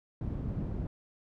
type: low-pass noise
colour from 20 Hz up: white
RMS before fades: -35 dBFS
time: 0.21-0.87 s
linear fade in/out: 2 ms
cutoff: 150 Hz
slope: 12 dB/octave
effects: none